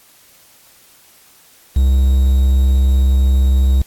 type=tone with quantisation; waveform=triangle; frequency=66.3 Hz; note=C2; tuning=23 cents sharp; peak=-7 dBFS; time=1.76-3.82 s; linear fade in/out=5 ms; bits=6; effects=white hiss -48 dBFS RMS until 3.86 s + AAC 64 kbps